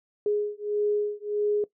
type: beating tone pair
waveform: sine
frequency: 415.3 / 416.9 Hz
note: G#4 / G#4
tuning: 0 / +7 cents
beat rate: 1.6 Hz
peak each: -27 dBFS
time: 0.26-1.64 s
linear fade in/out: 2 ms
effects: noise-tail reverb RT60 0.1 s tail -18 dB re dry